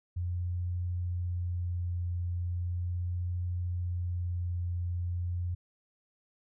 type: tone with vibrato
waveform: sine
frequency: 88.2 Hz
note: F2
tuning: 18 cents sharp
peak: -30 dBFS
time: 0.16-5.55 s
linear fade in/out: 10 ms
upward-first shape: triangle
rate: 0.38 Hz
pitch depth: 11 cents each way
effects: none